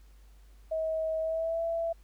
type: tone with pitch glide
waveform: sine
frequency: 639 to 666.1 Hz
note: D#5 to E5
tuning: +46 to +18 cents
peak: -28 dBFS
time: 0.71-1.93 s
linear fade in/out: 10 ms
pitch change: +72 cents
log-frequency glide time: 1.2-1.63 s
effects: added 50 Hz sine -52 dBFS peak until 2.03 s + pink hiss -67 dBFS RMS until 2.03 s